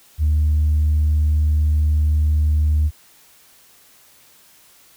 sine tone, 76 Hz, D#2, 40 cents flat, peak -12 dBFS, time 0.18-2.91 s, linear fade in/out 50 ms, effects tanh soft clip ceiling -11 dBFS + white hiss -51 dBFS RMS until 4.96 s

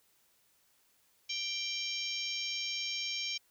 harmonic tone with a mistuned harmonic, 784 Hz, G5, in tune, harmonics 3 / 4 / 5 / 6 / 7 / 8, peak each -40 / -40 / -43 / -45 / -39 / -45 dBFS, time 1.29-3.38 s, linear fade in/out 10 ms, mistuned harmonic 8, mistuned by +59 cents, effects white hiss -70 dBFS RMS until 3.5 s

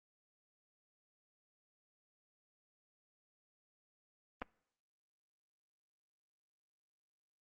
clicks, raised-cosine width 0.5 ms, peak -26 dBFS, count 2, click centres 4.418 / 4.422 s, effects noise-tail reverb RT60 0.7 s tail -24 dB re dry + Opus 32 kbps

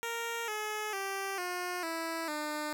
10% pulse tone with pitch steps, 464.5 / 425.9 / 390.6 / 358.2 / 328.5 / 301.2 Hz, A#4 / G#4 / G4 / F4 / E4 / D4, -6 / +44 / -6 / +44 / -6 / +44 cents, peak -26 dBFS, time 0.03-2.73 s, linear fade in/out 0 ms, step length 450 ms, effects none

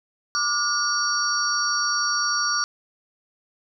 sine tone cluster, 1180 / 1427 / 4543 / 5630 Hz, D6 / F6 / C#8 / F8, +8 / +37 / +42 / +13 cents, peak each -26 dBFS, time 0.35-2.64 s, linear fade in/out 0 ms, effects none

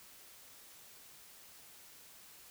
silence, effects white hiss -57 dBFS RMS until 2.5 s

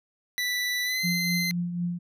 25% pulse tone with pitch glide, 1975.5 to 2067 Hz, B6 to C7, 0 to -22 cents, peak -22 dBFS, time 0.38-1.51 s, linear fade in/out 0 ms, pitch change +78 cents, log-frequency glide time 0.84-1.03 s
sine tone with tremolo, 174.61 Hz, F3, in tune, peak -24 dBFS, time 1.03-1.99 s, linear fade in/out 20 ms, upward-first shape triangle, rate 4 Hz, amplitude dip 55%
effects none

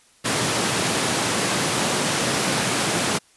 pink high-pass noise, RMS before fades -22 dBFS, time 0.24-3.19 s, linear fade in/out 20 ms, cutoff 130 Hz, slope 24 dB/octave, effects white hiss -56 dBFS RMS until 3.36 s + resampled to 24000 Hz

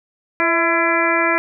harmonic tone with a mistuned harmonic, 336.7 Hz, E4, 37 cents sharp, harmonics 1 / 2 / 3 / 4 / 5 / 6 / 7, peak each -22 / -22 / -22 / -22 / -22 / -22 / -22 dBFS, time 0.4-1.38 s, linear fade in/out 0 ms, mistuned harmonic 2, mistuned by -44 cents, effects none

